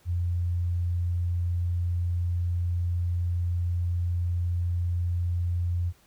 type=tone; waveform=sine; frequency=87.31 Hz; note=F2; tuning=in tune; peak=-24 dBFS; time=0.05-5.93 s; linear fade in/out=50 ms; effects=pink hiss -61 dBFS RMS until 6.06 s